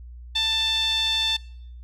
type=tone with band-pass filter; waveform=sawtooth; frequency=887 Hz; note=A5; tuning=14 cents sharp; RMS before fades=-23 dBFS; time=0.35-1.37 s; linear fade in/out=10 ms; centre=3700 Hz; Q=7.6; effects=noise-tail reverb RT60 0.7 s tail -23 dB re dry + added 60 Hz sine -38 dBFS peak until 1.83 s